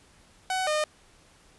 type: tone pair in turn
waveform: sawtooth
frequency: 750 / 609.9 Hz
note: F#5 / D#5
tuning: +23 / -35 cents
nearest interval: major third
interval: 358 cents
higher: first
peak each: -22 / -20 dBFS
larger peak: second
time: 0.5-0.67 / 0.67-0.84 s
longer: neither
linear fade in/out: 2 ms
effects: pink hiss -58 dBFS RMS until 1.58 s + resampled to 24000 Hz